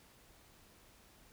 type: silence
effects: pink hiss -63 dBFS RMS until 1.32 s